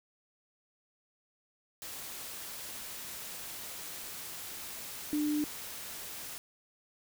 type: tone in noise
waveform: sine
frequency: 298.3 Hz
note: D4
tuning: 27 cents sharp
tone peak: -28 dBFS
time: 5.13-5.44 s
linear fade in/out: 0 ms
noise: white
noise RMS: -43 dBFS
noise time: 1.82-6.38 s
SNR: +12 dB
effects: none